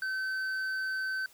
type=tone with hard clipping; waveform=sine; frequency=1534 Hz; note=G6; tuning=38 cents flat; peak=-32 dBFS; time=0.02-1.26 s; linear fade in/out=2 ms; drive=5 dB; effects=white hiss -59 dBFS RMS until 1.33 s